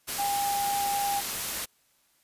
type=tone in noise; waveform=sine; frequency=805 Hz; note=G5; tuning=46 cents sharp; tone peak=-26 dBFS; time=0.18-1.21 s; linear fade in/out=20 ms; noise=white; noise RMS=-32 dBFS; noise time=0.07-1.66 s; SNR=+3 dB; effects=white hiss -67 dBFS RMS until 2.23 s + resampled to 32000 Hz